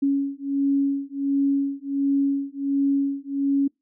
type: beating tone pair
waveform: sine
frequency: 277.2 / 278.6 Hz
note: C#4 / C#4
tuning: 0 / +9 cents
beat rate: 1.4 Hz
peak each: -23 dBFS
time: 0.02-3.68 s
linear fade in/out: 10 ms
effects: noise-tail reverb RT60 0.2 s tail -26 dB re dry